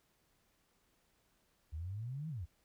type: exponential two-way sweep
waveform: sine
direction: up then down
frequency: 73.42 to 164.81 to 73.42 Hz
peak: -39 dBFS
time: 1.72-2.46 s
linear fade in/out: 20 ms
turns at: 2.29 s
effects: pink hiss -75 dBFS RMS until 2.64 s